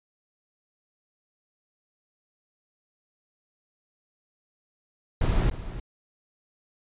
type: noise with echo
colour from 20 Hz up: brown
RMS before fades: -22 dBFS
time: 5.21-5.5 s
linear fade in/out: 5 ms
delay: 300 ms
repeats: 1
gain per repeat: -13 dB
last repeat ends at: 5.8 s
effects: resampled to 8000 Hz